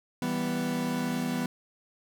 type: chord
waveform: 40% pulse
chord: E minor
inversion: none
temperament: equal with one note detuned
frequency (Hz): 164.34 / 196 / 246.9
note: E3 / G3 / B3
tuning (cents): -5 / 0 / 0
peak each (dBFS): -34 / -34 / -29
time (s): 0.22-1.46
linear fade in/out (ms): 2
effects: none